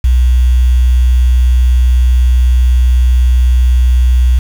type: tone with quantisation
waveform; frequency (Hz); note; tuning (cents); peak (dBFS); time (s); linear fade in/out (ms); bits
sine; 62; B1; +7; -5; 0.04-4.39; 5; 5
effects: none